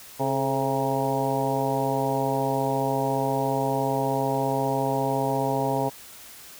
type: harmonic tone with a mistuned harmonic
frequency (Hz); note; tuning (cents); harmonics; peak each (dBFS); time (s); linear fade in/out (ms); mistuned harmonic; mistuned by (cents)
134.6; C3; +49; 1 / 2 / 3 / 4 / 5 / 6 / 7; -30 / -30 / -30 / -30 / -30 / -30 / -30; 0.19-5.9; 20; 3; +71
effects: white hiss -45 dBFS RMS until 6.59 s